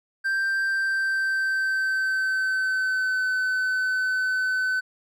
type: tone with pitch glide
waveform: triangle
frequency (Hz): 1574 to 1515.1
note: G6 to F#6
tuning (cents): +7 to +41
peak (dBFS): -20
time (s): 0.24-4.81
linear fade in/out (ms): 20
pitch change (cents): -66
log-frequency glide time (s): 0.64-3.27
effects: none